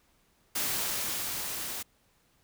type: noise with level ramp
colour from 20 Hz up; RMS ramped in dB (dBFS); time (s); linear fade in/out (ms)
white; -30 to -37; 0.55-1.83; 10
effects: pink hiss -68 dBFS RMS until 2.43 s